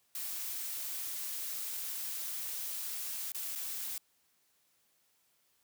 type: noise with dropouts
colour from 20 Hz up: blue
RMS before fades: -39 dBFS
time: 0.15-3.98 s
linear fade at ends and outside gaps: 2 ms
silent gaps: 3.32-3.346 / 3.553-3.557 s
effects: white hiss -73 dBFS RMS until 5.63 s + high-pass 60 Hz 12 dB/octave